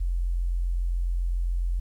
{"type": "tone", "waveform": "sine", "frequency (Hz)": 43.65, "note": "F1", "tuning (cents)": 0, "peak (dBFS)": -23, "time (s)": [0, 1.8], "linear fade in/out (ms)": 10, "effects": ["10-bit"]}